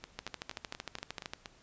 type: two click trains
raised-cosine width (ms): 0.2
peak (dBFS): -20 / -24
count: 16 / 7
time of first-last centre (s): 0.19-1.335 / 0.04-1.458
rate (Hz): 13.1 / 4.23
effects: pink hiss -62 dBFS RMS until 1.62 s + resampled to 16000 Hz